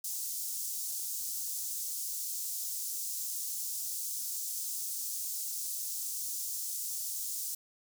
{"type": "high-pass noise", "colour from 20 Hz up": "pink", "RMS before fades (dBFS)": -37, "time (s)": [0.04, 7.55], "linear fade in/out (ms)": 5, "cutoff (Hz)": 6000, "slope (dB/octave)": 24, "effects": []}